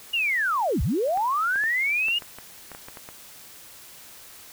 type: linear two-way sweep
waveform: sine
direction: down then up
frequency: 2900 to 47.43 to 2900 Hz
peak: -21 dBFS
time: 0.13-2.19 s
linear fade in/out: 10 ms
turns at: 0.82 s
type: clicks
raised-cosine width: 0.5 ms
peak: -24 dBFS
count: 11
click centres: 1.174 / 1.558 / 1.638 / 2.084 / 2.222 / 2.386 / 2.717 / 2.749 / 2.885 / 2.972 / 3.089 s
effects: white hiss -46 dBFS RMS until 4.52 s